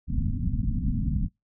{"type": "low-pass noise", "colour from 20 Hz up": "pink", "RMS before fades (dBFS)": -26, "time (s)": [0.07, 1.29], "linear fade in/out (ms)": 50, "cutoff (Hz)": 260, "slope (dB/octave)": 96, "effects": ["noise-tail reverb RT60 0.2 s tail -26 dB re dry"]}